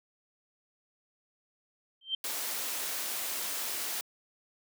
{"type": "tone with exponential growth", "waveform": "sine", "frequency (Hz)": 3136, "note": "G7", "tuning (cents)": 0, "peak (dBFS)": -25, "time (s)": [2.01, 2.15], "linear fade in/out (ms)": 5, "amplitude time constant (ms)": 30}
{"type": "noise", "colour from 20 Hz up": "white", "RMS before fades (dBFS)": -35, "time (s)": [2.24, 4.01], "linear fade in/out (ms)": 2}
{"effects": ["high-pass 300 Hz 12 dB/octave"]}